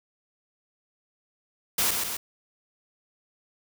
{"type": "noise with echo", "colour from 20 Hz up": "white", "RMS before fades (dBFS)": -24, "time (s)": [1.78, 1.91], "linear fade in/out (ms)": 5, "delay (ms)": 130, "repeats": 2, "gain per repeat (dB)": -4, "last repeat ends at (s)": 2.17, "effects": []}